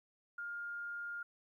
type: tone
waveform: sine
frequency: 1411 Hz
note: F6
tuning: 17 cents sharp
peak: -40 dBFS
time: 0.38-1.23 s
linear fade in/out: 5 ms
effects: 13-bit